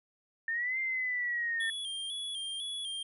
sine linear two-way sweep, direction up then down, 1794 to 2101 to 1799 Hz, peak -30 dBFS, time 0.48-1.7 s, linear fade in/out 2 ms, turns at 0.79 s
square tone with vibrato, 3287 Hz, G#7, 19 cents flat, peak -36 dBFS, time 1.6-3.03 s, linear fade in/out 5 ms, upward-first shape square, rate 2 Hz, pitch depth 52 cents each way
effects resampled to 32000 Hz

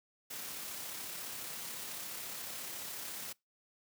white noise with amplitude modulation, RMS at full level -42 dBFS, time 0.3-3.33 s, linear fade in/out 10 ms, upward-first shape sine, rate 34.2 Hz, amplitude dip 25%, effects noise-tail reverb RT60 0.2 s tail -24 dB re dry + high-pass 100 Hz 12 dB/octave

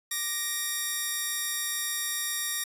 5% pulse tone pair together, 1174.7 / 1867.1 Hz, D6 / A#6, 0 / +2 cents, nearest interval minor sixth, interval 802 cents, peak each -26 / -18 dBFS, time 0.11-2.64 s, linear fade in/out 5 ms, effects resampled to 32000 Hz

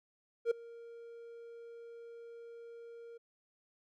triangle tone with ADSR envelope, 466.2 Hz, A#4, in tune, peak -23 dBFS, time 0.45-3.18 s, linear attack 59 ms, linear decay 8 ms, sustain -23 dB, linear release 12 ms, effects none

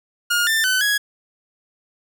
sawtooth tone with pitch steps, 1423 / 1786 / 1514 / 1666 Hz, F6 / A6 / F#6 / G#6, +32 / +25 / +39 / +5 cents, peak -13 dBFS, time 0.3-0.98 s, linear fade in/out 10 ms, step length 170 ms, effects none

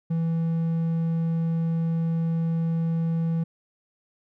triangle tone, 164.81 Hz, E3, in tune, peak -20 dBFS, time 0.1-3.44 s, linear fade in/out 10 ms, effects none

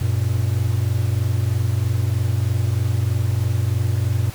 triangle tone pair together, 94.55 / 117.7 Hz, F#2 / A#2, +38 / +17 cents, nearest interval major third, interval 379 cents, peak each -18 dBFS, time 0.01-4.3 s, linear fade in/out 5 ms, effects pink hiss -38 dBFS RMS until 4.34 s

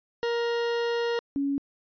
40% pulse / sine tone pair in turn, 470 / 279.5 Hz, A#4 / C#4, +14 / +14 cents, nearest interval major sixth, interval 900 cents, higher first, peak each -24 dBFS, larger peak neither, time 0.23-1.19 / 1.36-1.58 s, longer first, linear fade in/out 0 ms, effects resampled to 11025 Hz

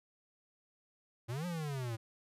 square exponential two-way sweep, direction up then down, 109.8 to 181.3 to 109.8 Hz, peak -37 dBFS, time 1.28-1.97 s, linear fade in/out 20 ms, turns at 1.46 s, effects resampled to 32000 Hz

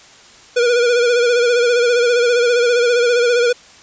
square tone with vibrato, 481 Hz, B4, 46 cents flat, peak -12 dBFS, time 0.56-3.53 s, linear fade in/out 10 ms, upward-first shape sine, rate 15 Hz, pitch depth 50 cents each way, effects white hiss -43 dBFS RMS until 3.82 s + resampled to 16000 Hz

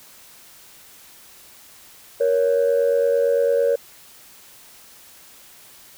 sine tone pair together, 469.9 / 558.8 Hz, A#4 / C#5, +14 / +14 cents, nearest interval minor third, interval 300 cents, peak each -17 dBFS, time 2.2-3.76 s, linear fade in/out 10 ms, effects tanh soft clip ceiling -11 dBFS + white hiss -47 dBFS RMS until 5.97 s

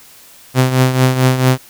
sawtooth tone with tremolo, 129.1 Hz, C3, 23 cents flat, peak -3 dBFS, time 0.54-1.58 s, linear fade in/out 50 ms, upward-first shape triangle, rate 4.5 Hz, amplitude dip 70%, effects white hiss -42 dBFS RMS until 1.69 s

